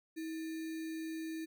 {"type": "tone with sample-and-hold", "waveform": "sine", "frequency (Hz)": 321.3, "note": "E4", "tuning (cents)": -44, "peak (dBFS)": -38, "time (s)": [0.16, 1.46], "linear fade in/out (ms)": 20, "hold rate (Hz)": 2100, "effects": []}